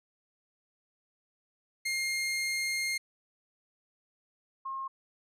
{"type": "tone pair in turn", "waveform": ["sawtooth", "sine"], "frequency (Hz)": [2125, 1072.4], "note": ["C7", "C6"], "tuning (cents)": [26, 42], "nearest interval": "octave", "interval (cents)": 1184, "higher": "first", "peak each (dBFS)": [-26, -34], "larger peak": "first", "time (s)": [[1.85, 2.98], [4.65, 4.88]], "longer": "first", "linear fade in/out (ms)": 10, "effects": ["low-pass 12000 Hz 12 dB/octave"]}